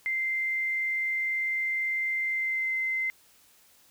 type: tone with pitch glide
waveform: sine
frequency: 2086 to 2070 Hz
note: C7 to C7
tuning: -6 to -19 cents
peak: -26 dBFS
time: 0.06-3.1 s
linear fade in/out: 0 ms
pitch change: -13 cents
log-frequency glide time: 2.27-2.74 s
effects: white hiss -60 dBFS RMS until 3.9 s